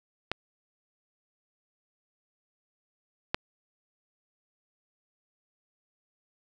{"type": "clicks", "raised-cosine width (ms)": 0.3, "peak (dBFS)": [-12, -9], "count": 2, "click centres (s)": [0.316, 3.345], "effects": []}